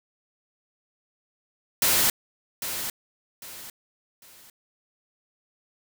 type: noise with echo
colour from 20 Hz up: white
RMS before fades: -21 dBFS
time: 1.82-2.1 s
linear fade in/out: 2 ms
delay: 800 ms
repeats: 3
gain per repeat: -10 dB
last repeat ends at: 4.5 s
effects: none

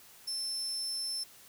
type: tone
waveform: 35% pulse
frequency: 5310 Hz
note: E8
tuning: 12 cents sharp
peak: -31 dBFS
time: 0.27-1.24 s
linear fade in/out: 10 ms
effects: white hiss -56 dBFS RMS until 1.48 s

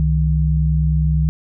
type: tone pair together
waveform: sine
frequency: 66.38 / 155.56 Hz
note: C2 / D#3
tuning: +26 / 0 cents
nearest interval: octave + minor third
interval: 1474 cents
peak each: -16 dBFS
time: 0-1.29 s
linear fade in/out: 0 ms
effects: none

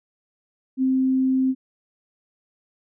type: tone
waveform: sine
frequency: 261.6 Hz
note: C4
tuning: in tune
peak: -17 dBFS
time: 0.77-1.55 s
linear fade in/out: 50 ms
effects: none

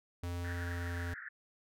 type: tone with pitch glide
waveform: square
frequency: 87.31 to 86.71 Hz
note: F2 to F2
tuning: 0 to -12 cents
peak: -37 dBFS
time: 0.23-1.14 s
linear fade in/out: 5 ms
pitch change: -12 cents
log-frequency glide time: 0.53-0.95 s
type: band-pass noise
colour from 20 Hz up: white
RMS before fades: -47 dBFS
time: 0.44-1.29 s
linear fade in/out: 5 ms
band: 1400 to 1900 Hz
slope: 96 dB/octave
effects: none

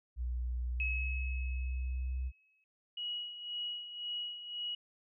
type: tone with pitch glide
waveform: sine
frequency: 61 to 64.14 Hz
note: B1 to C2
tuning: -21 to -34 cents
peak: -33 dBFS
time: 0.16-2.32 s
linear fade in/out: 50 ms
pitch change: +87 cents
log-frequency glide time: 0.93-1.04 s
type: tone with exponential decay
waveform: sine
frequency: 2569 Hz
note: E7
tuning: 45 cents flat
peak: -32 dBFS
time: 0.8-2.64 s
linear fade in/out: 1 ms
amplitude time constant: 400 ms
type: tone with tremolo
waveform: sine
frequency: 2909 Hz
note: F#7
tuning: 30 cents flat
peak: -35 dBFS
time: 2.97-4.75 s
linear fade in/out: 5 ms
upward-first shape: sine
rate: 1.9 Hz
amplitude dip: 65%
effects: none

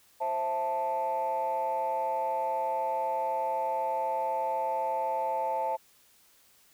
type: chord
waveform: sine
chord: A minor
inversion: first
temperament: just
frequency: 528 / 660 / 880 Hz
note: C5 / E5 / A5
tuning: +16 / +2 / 0 cents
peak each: -33 / -33 / -28 dBFS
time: 0.2-5.77 s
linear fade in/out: 20 ms
effects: tanh soft clip ceiling -22 dBFS + white hiss -62 dBFS RMS until 6.73 s

